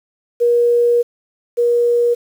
sine tone pair in turn, 477.1 / 477.1 Hz, A#4 / A#4, +40 / +40 cents, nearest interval unison, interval 0 cents, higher neither, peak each -10 / -11 dBFS, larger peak first, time 0.4-1.03 / 1.57-2.15 s, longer first, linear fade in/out 20 ms, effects 7-bit

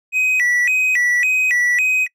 triangle tone with vibrato, 2217 Hz, C#7, in tune, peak -12 dBFS, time 0.12-2.08 s, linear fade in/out 50 ms, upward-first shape square, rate 1.8 Hz, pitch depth 220 cents each way, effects noise-tail reverb RT60 0.1 s tail -25 dB re dry

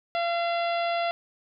harmonic tone, 684 Hz, F5, 36 cents flat, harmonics 1 / 2 / 3 / 4 / 5 / 6 / 7, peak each -25 / -34 / -36 / -37 / -39 / -44 / -46 dBFS, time 0.15-1.11 s, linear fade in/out 0 ms, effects none

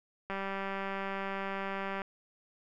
click train, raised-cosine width 0.5 ms, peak -22 dBFS, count 336, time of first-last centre 0.3-2.018 s, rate 195 Hz, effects none

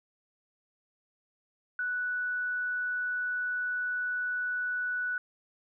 sine tone, 1480 Hz, F#6, in tune, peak -29 dBFS, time 1.79-5.18 s, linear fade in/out 2 ms, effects none

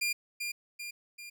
sawtooth tone with echo, 2400 Hz, D7, 37 cents sharp, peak -25 dBFS, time 0.01-0.13 s, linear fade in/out 10 ms, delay 390 ms, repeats 3, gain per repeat -5 dB, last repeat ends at 1.3 s, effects none

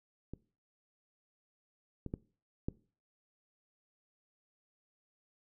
clicks, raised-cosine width 3 ms, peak -29 / -27 / -23 / -21 dBFS, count 4, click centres 0.336 / 2.063 / 2.139 / 2.685 s, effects noise-tail reverb RT60 0.4 s tail -21 dB re dry

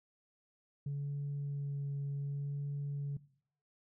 sine tone with vibrato, 141.7 Hz, C#3, 38 cents sharp, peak -33 dBFS, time 0.86-3.17 s, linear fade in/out 5 ms, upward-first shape sine, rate 0.66 Hz, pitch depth 12 cents each way, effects noise-tail reverb RT60 0.6 s tail -20 dB re dry + tanh soft clip ceiling -33 dBFS

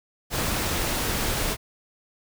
pink noise, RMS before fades -26 dBFS, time 0.3-1.57 s, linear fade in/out 50 ms, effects none

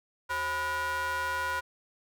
square ring-modulated tone, 228.3 Hz, A#3, 36 cents flat, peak -27 dBFS, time 0.29-1.61 s, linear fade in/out 20 ms, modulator 1220 Hz, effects none

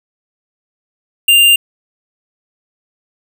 square tone, 2794 Hz, F7, in tune, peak -6 dBFS, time 1.28-1.56 s, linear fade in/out 5 ms, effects none

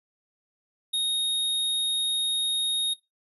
square tone, 3729 Hz, A#7, in tune, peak -24 dBFS, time 0.93-2.94 s, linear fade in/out 10 ms, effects noise-tail reverb RT60 0.2 s tail -22 dB re dry + resampled to 32000 Hz

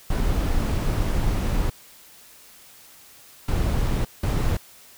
brown noise bursts at uneven times, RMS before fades -22 dBFS, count 3, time 0.1-1.7 / 3.48-4.05 / 4.23-4.57 s, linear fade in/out 5 ms, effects white hiss -49 dBFS RMS until 4.97 s

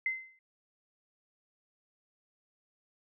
sine tone with exponential decay, 2065 Hz, C7, 23 cents flat, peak -26 dBFS, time 0.06-0.39 s, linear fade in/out 2 ms, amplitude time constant 70 ms, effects none

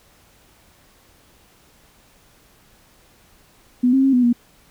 sine tone with pitch steps, 247.9 / 266.9 / 269.6 / 247.9 / 239.4 Hz, B3 / C4 / C#4 / B3 / A#3, +7 / +35 / -48 / +7 / +46 cents, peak -12 dBFS, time 3.83-4.33 s, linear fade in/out 10 ms, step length 100 ms, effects pink hiss -54 dBFS RMS until 4.7 s

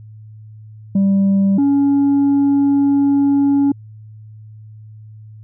sine tone pair in turn, 196 / 280.6 Hz, G3 / C#4, 0 / +21 cents, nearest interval tritone, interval 621 cents, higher second, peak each -8 dBFS, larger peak neither, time 0.95-1.58 / 1.58-3.72 s, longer second, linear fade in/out 5 ms, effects tanh soft clip ceiling -10 dBFS + added 108 Hz sine -35 dBFS peak until 5.43 s

